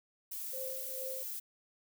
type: noise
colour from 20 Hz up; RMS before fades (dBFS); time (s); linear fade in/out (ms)
violet; -41; 0.31-1.4; 10
type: tone with tremolo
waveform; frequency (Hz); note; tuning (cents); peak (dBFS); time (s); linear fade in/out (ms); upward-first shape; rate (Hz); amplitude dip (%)
sine; 523.3; C5; 0; -39; 0.53-1.23; 5; triangle; 2.3; 85
effects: none